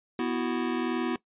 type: chord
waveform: square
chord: B suspended fourth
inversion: none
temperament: just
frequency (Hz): 246.9 / 329.3 / 370.4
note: B3 / E4 / F#4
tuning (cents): 0 / -2 / +2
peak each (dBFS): -31 / -32 / -33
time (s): 0.19-1.16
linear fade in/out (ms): 2
effects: noise-tail reverb RT60 0.1 s tail -19 dB re dry + resampled to 8000 Hz